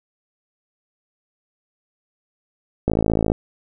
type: click train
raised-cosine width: 2 ms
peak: -5 dBFS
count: 25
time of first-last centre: 2.88-3.319 s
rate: 54.7 Hz
effects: none